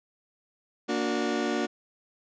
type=chord; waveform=30% pulse; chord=Bb augmented; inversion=none; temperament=just; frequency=233.1 / 291.4 / 364.2 Hz; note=Bb3 / D4 / F#4; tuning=0 / -13 / -27 cents; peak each=-28 dBFS; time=0.88-1.67 s; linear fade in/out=20 ms; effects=resampled to 16000 Hz